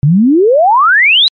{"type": "exponential sweep", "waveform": "sine", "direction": "up", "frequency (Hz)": [133.9, 4078], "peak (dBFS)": -4, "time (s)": [0.03, 1.28], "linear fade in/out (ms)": 0, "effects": ["MP3 48 kbps"]}